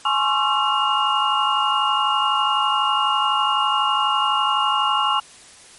sine tone cluster, 843 / 1060 / 1112 / 1354 / 2841 Hz, G#5 / C6 / C#6 / E6 / F7, +26 / +22 / +5 / +46 / +29 cents, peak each -23 dBFS, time 0.05-5.2 s, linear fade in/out 5 ms, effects white hiss -45 dBFS RMS until 5.78 s + MP3 48 kbps

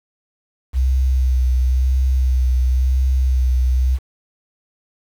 sine tone with vibrato, 64.1 Hz, C2, 35 cents flat, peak -12 dBFS, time 0.73-3.99 s, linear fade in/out 50 ms, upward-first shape sine, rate 0.96 Hz, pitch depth 30 cents each way, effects tanh soft clip ceiling -8 dBFS + 7-bit

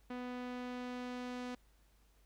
sawtooth tone with low-pass filter sweep, 248.2 Hz, B3, 9 cents sharp, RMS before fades -43 dBFS, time 0.1-1.55 s, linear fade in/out 5 ms, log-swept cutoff 2800 to 5700 Hz, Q 0.72, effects added 50 Hz sine -66 dBFS peak until 2.25 s + pink hiss -73 dBFS RMS until 2.25 s

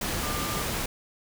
sine tone in noise, 1195 Hz, D6, 30 cents sharp, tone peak -35 dBFS, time 0.23-0.63 s, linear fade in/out 5 ms, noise pink, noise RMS -30 dBFS, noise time 0.01-0.86 s, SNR -8 dB, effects none

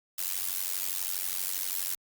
blue noise with amplitude modulation, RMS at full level -28 dBFS, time 0.18-1.95 s, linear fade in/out 5 ms, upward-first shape sine, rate 92.4 Hz, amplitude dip 90%, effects Opus 48 kbps

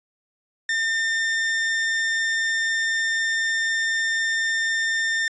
40% pulse tone, 1806 Hz, A6, 45 cents sharp, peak -20 dBFS, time 0.69-5.28 s, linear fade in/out 2 ms, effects resampled to 16000 Hz

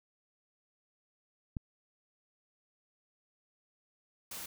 click, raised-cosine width 5 ms, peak -24 dBFS, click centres 1.568 s
white noise, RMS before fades -43 dBFS, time 4.31-4.46 s, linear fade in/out 5 ms
effects none

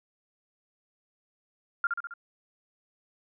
sine tone with echo, 1396.9 Hz, F6, in tune, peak -22 dBFS, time 1.84-1.87 s, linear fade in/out 2 ms, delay 67 ms, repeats 4, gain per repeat -4 dB, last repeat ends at 2.138 s, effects none

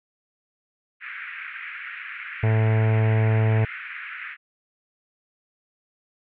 white band-pass noise, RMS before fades -36 dBFS, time 1-4.37 s, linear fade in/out 50 ms, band 1400 to 2400 Hz, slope 48 dB/octave
harmonic tone, 110 Hz, A2, in tune, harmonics 1 / 2 / 3 / 4 / 5 / 6 / 7 / 8 / 9 / 10, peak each -17 / -32 / -37 / -30 / -38 / -34 / -39 / -40 / -44 / -48 dBFS, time 2.43-3.65 s, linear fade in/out 5 ms
effects none

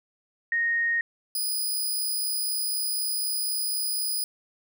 sine / 5% pulse tone pair in turn, 1860 / 4966 Hz, A#6 / D#8, -4 / -4 cents, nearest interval octave + perfect fourth, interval 1700 cents, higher second, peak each -22 / -19 dBFS, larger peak second, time 0.52-1.01 / 1.35-4.24 s, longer second, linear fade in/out 2 ms, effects none

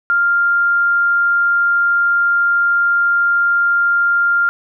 sine tone, 1396.9 Hz, F6, in tune, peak -11 dBFS, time 0.1-4.49 s, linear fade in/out 0 ms, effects none

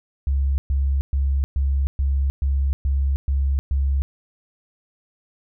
sine tone bursts, 68.5 Hz, C#2, 20 cents flat, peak -17 dBFS, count 9, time 0.27-4.02 s, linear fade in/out 0 ms, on 310 ms, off 120 ms, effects none

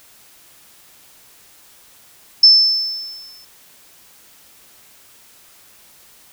sine tone with exponential decay, 5280 Hz, E8, 2 cents sharp, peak -3 dBFS, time 2.43-3.45 s, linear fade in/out 5 ms, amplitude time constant 220 ms, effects white hiss -48 dBFS RMS until 6.32 s

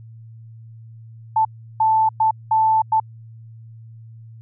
sine tone bursts at uneven times, 880 Hz, A5, in tune, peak -13 dBFS, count 5, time 1.36-1.45 / 1.8-2.09 / 2.2-2.31 / 2.51-2.82 / 2.92-3 s, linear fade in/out 5 ms, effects added 113 Hz sine -38 dBFS peak until 4.41 s

